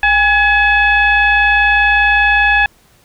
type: tone with frequency modulation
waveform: sine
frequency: 1690 Hz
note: G#6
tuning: 30 cents sharp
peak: -8 dBFS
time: 0.03-2.66 s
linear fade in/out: 2 ms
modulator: 875 Hz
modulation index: 1.1
effects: pink hiss -51 dBFS RMS until 3.04 s